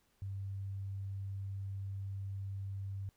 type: tone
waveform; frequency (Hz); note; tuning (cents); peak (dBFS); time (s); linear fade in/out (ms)
sine; 97.9; G2; -2; -38; 0.22-3.09; 0
effects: pink hiss -74 dBFS RMS until 3.16 s